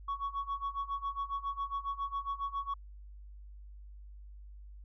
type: tone with tremolo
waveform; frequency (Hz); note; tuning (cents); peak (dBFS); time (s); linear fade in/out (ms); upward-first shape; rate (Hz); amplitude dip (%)
sine; 1116; C#6; +11; -29; 0.08-2.74; 5; sine; 7.3; 90
effects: tanh soft clip ceiling -30 dBFS + added 50 Hz sine -47 dBFS peak until 4.84 s

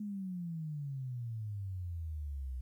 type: exponential sweep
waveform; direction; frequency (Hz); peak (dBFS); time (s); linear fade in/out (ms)
sine; down; 212.3 to 62; -37; 0-2.61; 5
effects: 12-bit

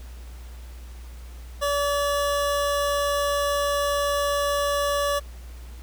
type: tone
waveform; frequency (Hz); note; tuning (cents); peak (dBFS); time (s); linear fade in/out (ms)
25% pulse; 573; D5; -43; -18; 1.61-5.2; 20
effects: added 60 Hz sine -37 dBFS peak until 5.82 s + pink hiss -51 dBFS RMS until 5.82 s

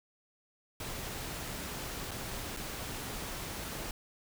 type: noise with dropouts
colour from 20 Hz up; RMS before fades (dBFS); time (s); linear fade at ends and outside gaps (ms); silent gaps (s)
pink; -40; 0.8-3.91; 2; 2.11-2.114 / 2.566-2.57
effects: none

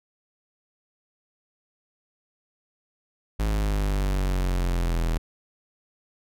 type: linear sweep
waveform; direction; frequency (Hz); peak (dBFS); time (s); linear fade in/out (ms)
45% pulse; down; 53.1 to 40.63; -22; 3.39-5.18; 10
effects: none

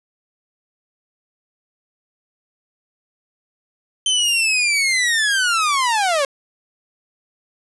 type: linear sweep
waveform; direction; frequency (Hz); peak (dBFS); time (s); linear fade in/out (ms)
sawtooth; down; 3100 to 534; -12; 4.06-6.25; 2
effects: resampled to 24000 Hz + 8-bit

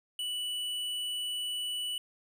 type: tone with hard clipping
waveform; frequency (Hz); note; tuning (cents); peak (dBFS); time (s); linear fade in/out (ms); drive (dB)
triangle; 2960; F#7; 0; -34; 0.19-1.98; 2; 12
effects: none

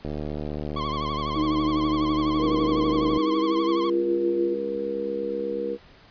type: click train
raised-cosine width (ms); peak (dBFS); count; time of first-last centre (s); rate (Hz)
2; -18; 235; 0.05-3.174; 74.9
type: tone with vibrato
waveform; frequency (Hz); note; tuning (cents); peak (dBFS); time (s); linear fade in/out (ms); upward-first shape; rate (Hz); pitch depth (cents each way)
45% pulse; 1082; C#6; -42; -28; 0.76-3.9; 5; triangle; 12; 110
type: tone with pitch glide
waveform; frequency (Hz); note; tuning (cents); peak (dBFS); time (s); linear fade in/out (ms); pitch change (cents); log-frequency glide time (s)
sine; 311.1 to 347.2; D#4 to F4; 0 to -10; -22; 1.35-4.55; 20; +190; 3.11-4
type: harmonic tone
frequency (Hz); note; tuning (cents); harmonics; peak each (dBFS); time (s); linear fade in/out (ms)
68.1; C#2; -30; 3 / 4 / 5 / 6 / 7; -36 / -37 / -34 / -36 / -27; 2.37-5.78; 50
effects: pink hiss -52 dBFS RMS until 6.1 s + resampled to 11025 Hz

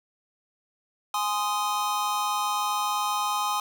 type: chord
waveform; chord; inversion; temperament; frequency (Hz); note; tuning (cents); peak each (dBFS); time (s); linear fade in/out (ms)
square; Ab major; none; just; 830.6 / 1038.3 / 1245.9; Ab5 / C6 / Eb6; 0 / -14 / +2; -30; 1.14-3.6; 2
effects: none

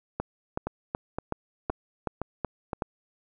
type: two click trains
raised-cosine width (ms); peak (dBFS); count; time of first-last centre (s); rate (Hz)
1; -16 / -14; 5 / 8; 0.67-2.732 / 0.2-2.822; 1.94 / 2.67
effects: none

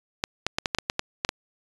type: clicks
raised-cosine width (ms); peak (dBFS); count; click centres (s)
0.2; -6; 10; 0.239 / 0.466 / 0.585 / 0.658 / 0.748 / 0.786 / 0.899 / 0.994 / 1.249 / 1.291
effects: resampled to 22050 Hz

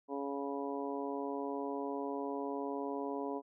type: harmonic tone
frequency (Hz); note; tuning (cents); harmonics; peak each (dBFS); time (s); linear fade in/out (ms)
139.9; C#3; +16; 2 / 3 / 4 / 5 / 6 / 7; -40 / -40 / -45 / -45 / -49 / -44; 0.08-3.42; 50
effects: none

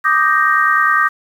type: chord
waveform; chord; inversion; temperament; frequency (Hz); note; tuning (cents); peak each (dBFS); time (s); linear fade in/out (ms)
sine; Eb major seventh; third; equal; 1174.7 / 1244.5 / 1568 / 1864.7; D6 / Eb6 / G6 / Bb6; 0 / 0 / 0 / 0; -16; 0.04-1.09; 20
effects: 7-bit

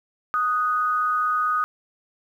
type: tone pair together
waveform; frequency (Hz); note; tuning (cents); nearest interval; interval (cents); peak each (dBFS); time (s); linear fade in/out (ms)
sine; 1244.5 / 1480; D#6 / F#6; 0 / 0; minor third; 300; -20 / -28; 0.34-1.64; 0
effects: 9-bit

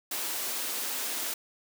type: high-pass noise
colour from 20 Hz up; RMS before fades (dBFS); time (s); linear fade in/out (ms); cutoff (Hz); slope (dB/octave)
white; -33; 0.11-1.34; 5; 230; 48
effects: none

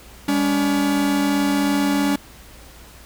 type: tone pair together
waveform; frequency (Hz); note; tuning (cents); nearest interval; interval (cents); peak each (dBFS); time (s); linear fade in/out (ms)
45% pulse; 201.2 / 284; G3 / C#4; +45 / +42; tritone; 597; -23 / -18; 0.28-2.16; 5
effects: added 59 Hz sine -46 dBFS peak until 3.05 s + pink hiss -45 dBFS RMS until 3.05 s

